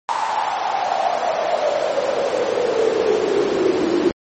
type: noise with high-pass filter sweep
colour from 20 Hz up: brown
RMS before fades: -19 dBFS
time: 0.09-4.11 s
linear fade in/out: 0 ms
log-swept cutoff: 930 to 330 Hz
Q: 7.2
effects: MP3 32 kbps